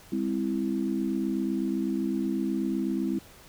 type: chord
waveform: sine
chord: Ab augmented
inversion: none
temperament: equal with one note detuned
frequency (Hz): 202.3 / 261.6 / 329.6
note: Ab3 / C4 / E4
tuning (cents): -45 / 0 / 0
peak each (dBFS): -30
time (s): 0.12-3.19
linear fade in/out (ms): 5
effects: pink hiss -52 dBFS RMS until 3.48 s